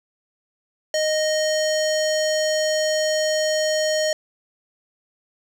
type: tone with low-pass filter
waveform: square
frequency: 620 Hz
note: D#5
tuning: 6 cents flat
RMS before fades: -21 dBFS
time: 0.94-4.13 s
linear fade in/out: 2 ms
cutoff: 6300 Hz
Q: 2.9
effects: 7-bit